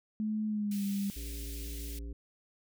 sine tone with pitch glide, 214.9 to 199.35 Hz, A3 to G3, -41 to +29 cents, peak -30 dBFS, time 0.2-1.1 s, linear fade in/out 0 ms, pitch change -130 cents, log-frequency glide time 0.47-0.84 s
white band-stop noise, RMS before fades -47 dBFS, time 0.71-1.99 s, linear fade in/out 5 ms, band 300 to 2100 Hz, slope 24 dB/octave
harmonic tone, 56.9 Hz, A#1, 41 cents flat, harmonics 1 / 3 / 5 / 7 / 9, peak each -38 / -56 / -49 / -54 / -64 dBFS, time 1.16-2.13 s, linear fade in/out 5 ms
effects none

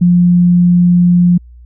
sine tone, 176.2 Hz, F3, 16 cents sharp, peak -5 dBFS, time 0.01-1.38 s, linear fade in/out 10 ms, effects added 60 Hz sine -34 dBFS peak until 1.65 s

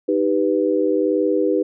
sine chord, Eb augmented, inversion none, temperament equal, 311.1 / 392 / 493.9 Hz, Eb4 / G4 / B4, 0 / 0 / 0 cents, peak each -20 dBFS, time 0.08-1.63 s, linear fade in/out 10 ms, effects none

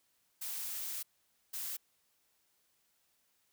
blue noise bursts at uneven times, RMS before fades -40 dBFS, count 2, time 0.41-1.03 / 1.53-1.77 s, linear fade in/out 10 ms, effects white hiss -75 dBFS RMS until 3.52 s

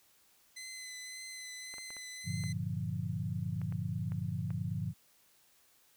15% pulse tone with vibrato, 2032 Hz, B6, 49 cents sharp, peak -37 dBFS, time 0.56-2.53 s, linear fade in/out 10 ms, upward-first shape triangle, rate 1.8 Hz, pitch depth 23 cents each way
clicks, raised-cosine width 0.5 ms, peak -36 dBFS, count 9, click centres 1.74 / 1.783 / 1.905 / 1.967 / 2.438 / 3.616 / 3.724 / 4.12 / 4.505 s
sine chord, G minor seventh, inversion none, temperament equal, 98 / 116.54 / 146.83 / 174.61 Hz, G2 / Bb2 / D3 / F3, 0 / 0 / 0 / 0 cents, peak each -39 dBFS, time 2.24-4.94 s, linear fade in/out 50 ms
effects white hiss -67 dBFS RMS until 5.96 s

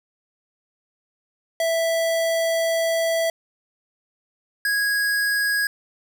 square tone pair in turn, 659.3 / 1653.7 Hz, E5 / G#6, 0 / -8 cents, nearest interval octave + major third, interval 1592 cents, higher second, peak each -20 dBFS, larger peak neither, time 1.6-3.3 / 4.65-5.67 s, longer first, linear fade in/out 2 ms, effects none

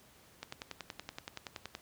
click train, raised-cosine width 0.2 ms, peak -23 dBFS, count 15, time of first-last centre 0.43-1.751 s, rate 10.6 Hz, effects pink hiss -61 dBFS RMS until 1.81 s + high-pass 60 Hz 12 dB/octave

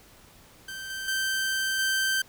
sawtooth tone with level steps, 1557 Hz, G6, 12 cents flat, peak -32 / -29 / -22 / -20 dBFS, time 0.68-2.22 s, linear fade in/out 5 ms, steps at 0.9 / 1.08 / 1.79 s, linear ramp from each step 2 ms, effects pink hiss -54 dBFS RMS until 2.28 s

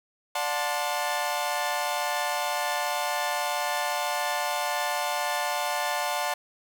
sawtooth chord, D dominant seventh, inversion none, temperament equal with one note detuned, 587.3 / 724.3 / 880 / 1046.5 Hz, D5 / F#5 / A5 / C6, 0 / -37 / 0 / 0 cents, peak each -29 / -27 / -27 / -30 dBFS, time 0.35-6.34 s, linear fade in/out 5 ms, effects none

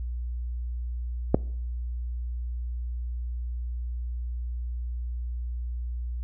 click, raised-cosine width 2 ms, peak -4 dBFS, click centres 1.345 s, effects noise-tail reverb RT60 0.6 s tail -23 dB re dry + added 60 Hz sine -29 dBFS peak until 6.23 s

